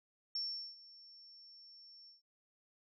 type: tone with ADSR envelope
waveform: sine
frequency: 5440 Hz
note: F8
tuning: 46 cents flat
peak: -35 dBFS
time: 0.35-2.22 s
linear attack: 3 ms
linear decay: 400 ms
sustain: -20 dB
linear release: 140 ms
effects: none